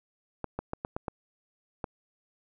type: clicks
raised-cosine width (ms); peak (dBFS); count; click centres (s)
1; -18; 7; 0.443 / 0.59 / 0.734 / 0.849 / 0.965 / 1.082 / 1.842
effects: none